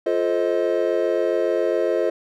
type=chord; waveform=triangle; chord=F dominant seventh; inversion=none; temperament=just; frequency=349.2 / 436.5 / 523.8 / 628.6 Hz; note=F4 / A4 / C5 / Eb5; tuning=0 / -14 / +2 / +18 cents; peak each=-22 dBFS; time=0.06-2.1 s; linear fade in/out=5 ms; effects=none